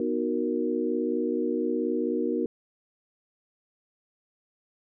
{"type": "chord", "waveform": "sine", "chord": "B major seventh", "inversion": "none", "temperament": "equal", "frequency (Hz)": [246.9, 311.1, 370, 466.2], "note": ["B3", "D#4", "F#4", "A#4"], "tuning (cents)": [0, 0, 0, 0], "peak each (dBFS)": -30, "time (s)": [0, 2.46], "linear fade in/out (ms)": 2, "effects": []}